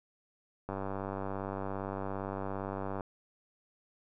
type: click train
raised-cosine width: 1 ms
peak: -23 dBFS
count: 227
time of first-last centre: 0.69-3.008 s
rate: 97.5 Hz
effects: none